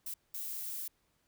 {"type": "noise bursts at uneven times", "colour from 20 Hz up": "violet", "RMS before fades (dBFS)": -40, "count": 2, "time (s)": [[0.06, 0.14], [0.34, 0.88]], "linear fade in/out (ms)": 5, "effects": ["pink hiss -75 dBFS RMS until 1.27 s"]}